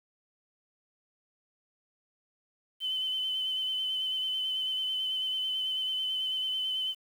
sine tone with vibrato, 3050 Hz, G7, 48 cents flat, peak -28 dBFS, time 2.8-6.95 s, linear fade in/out 50 ms, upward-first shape sine, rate 9.1 Hz, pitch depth 23 cents each way, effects tanh soft clip ceiling -24 dBFS + 9-bit

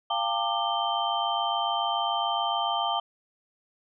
sine tone cluster, 693 / 800 / 900 / 1188 / 3118 Hz, F5 / G5 / A5 / D6 / G7, -14 / +35 / +39 / +20 / -10 cents, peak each -31 dBFS, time 0.1-3 s, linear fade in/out 5 ms, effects none

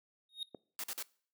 triangle tone with exponential growth, 3729 Hz, A#7, in tune, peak -32 dBFS, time 0.29-0.43 s, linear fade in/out 2 ms, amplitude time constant 29 ms
click, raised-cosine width 2 ms, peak -29 dBFS, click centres 0.547 s
white noise bursts, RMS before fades -40 dBFS, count 3, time 0.79-1.025 s, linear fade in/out 0 ms, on 47 ms, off 47 ms
effects noise-tail reverb RT60 0.5 s tail -23 dB re dry + high-pass 300 Hz 12 dB/octave

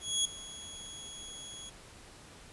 20% pulse tone with ADSR envelope, 3338 Hz, G#7, 8 cents sharp, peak -20 dBFS, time 0-1.7 s, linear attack 250 ms, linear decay 6 ms, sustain -18 dB, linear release 12 ms, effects pink hiss -53 dBFS RMS until 2.52 s + resampled to 24000 Hz

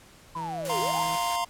sawtooth tone with pitch glide, 163.9 to 162.58 Hz, E3 to E3, -10 to -24 cents, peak -33 dBFS, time 0.35-1.17 s, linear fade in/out 20 ms, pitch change -14 cents, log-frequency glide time 0.5-1.03 s
sine linear two-way sweep, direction down then up, 1030 to 352.5 to 986 Hz, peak -31 dBFS, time 0.35-1.03 s, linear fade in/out 5 ms, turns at 0.8 s
white noise, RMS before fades -37 dBFS, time 0.65-1.36 s, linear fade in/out 0 ms
square chord, F suspended fourth, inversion none, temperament just, 698.5 / 931.3 / 1047.7 Hz, F5 / Bb5 / C6, 0 / -2 / +2 cents, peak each -31 dBFS, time 0.69-1.45 s, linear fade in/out 10 ms
effects pink hiss -53 dBFS RMS until 1.49 s + low-pass 12000 Hz 12 dB/octave

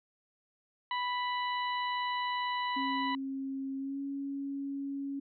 harmonic tone, 987.8 Hz, B5, in tune, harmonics 1 / 2 / 3 / 4, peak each -32 / -38 / -42 / -44 dBFS, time 0.91-3.15 s, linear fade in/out 2 ms
sine tone with pitch glide, 270 to 277.6 Hz, C#4 to C#4, -45 to +3 cents, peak -34 dBFS, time 2.76-5.2 s, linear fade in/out 10 ms, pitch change +48 cents, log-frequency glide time 3.78-4 s
effects none

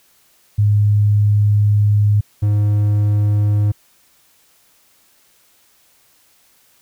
sine / triangle tone pair in turn, 103.83 / 103.83 Hz, G#2 / G#2, 0 / 0 cents, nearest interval unison, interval 0 cents, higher neither, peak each -10 / -10 dBFS, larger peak neither, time 0.58-2.21 / 2.42-3.72 s, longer first, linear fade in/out 10 ms, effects white hiss -55 dBFS RMS until 6.81 s

